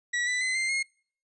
40% pulse tone with pitch steps, 1933 / 1985 / 2039 / 2093 / 2150 Hz, B6 / B6 / C7 / C7 / C7, -38 / +8 / -45 / 0 / +47 cents, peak -25 dBFS, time 0.13-0.83 s, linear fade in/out 10 ms, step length 140 ms, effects noise-tail reverb RT60 0.5 s tail -26 dB re dry + resampled to 22050 Hz

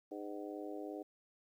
harmonic tone with a mistuned harmonic, 102.4 Hz, G#2, 24 cents flat, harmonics 3 / 4 / 5 / 6 / 7, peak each -45 / -47 / -49 / -51 / -52 dBFS, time 0.11-1.03 s, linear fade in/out 10 ms, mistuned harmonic 7, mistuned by +75 cents, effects 12-bit

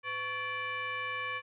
sine tone with frequency modulation, 1733 Hz, A6, 27 cents flat, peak -33 dBFS, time 0.03-1.42 s, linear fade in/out 50 ms, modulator 614 Hz, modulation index 1.5, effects none

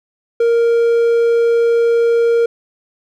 triangle tone, 466.2 Hz, A#4, in tune, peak -8 dBFS, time 0.4-2.46 s, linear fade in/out 5 ms, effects none

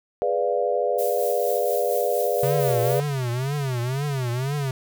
sine chord, G# diminished seventh, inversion none, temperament equal, 415.3 / 493.9 / 587.3 / 698.5 Hz, G#4 / B4 / D5 / F5, 0 / 0 / 0 / 0 cents, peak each -27 / -24 / -25 / -27 dBFS, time 0.22-3 s, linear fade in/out 0 ms
violet noise with tremolo, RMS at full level -32 dBFS, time 0.98-3 s, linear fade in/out 10 ms, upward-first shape sine, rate 4.3 Hz, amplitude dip 35%
square tone with vibrato, 132.2 Hz, C3, 18 cents sharp, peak -24 dBFS, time 2.43-4.71 s, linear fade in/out 2 ms, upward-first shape triangle, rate 2 Hz, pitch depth 210 cents each way
effects none

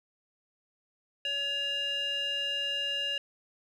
square tone with band-pass filter, 563 Hz, C#5, 27 cents sharp, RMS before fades -32 dBFS, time 1.25-3.18 s, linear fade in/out 2 ms, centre 2600 Hz, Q 9.7, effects none

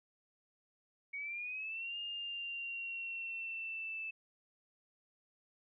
sine linear two-way sweep, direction up then down, 2229 to 2828 to 2630 Hz, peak -39 dBFS, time 1.13-4.11 s, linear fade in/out 10 ms, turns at 1.98 s, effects none

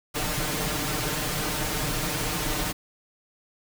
pink noise with comb filter, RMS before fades -28 dBFS, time 0.14-2.73 s, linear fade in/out 20 ms, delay 6.6 ms, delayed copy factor +1, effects none

